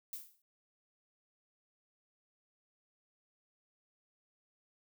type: noise with exponential decay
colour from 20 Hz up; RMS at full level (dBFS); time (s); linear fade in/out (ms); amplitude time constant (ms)
violet; -40; 0.13-0.42; 1; 61
effects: none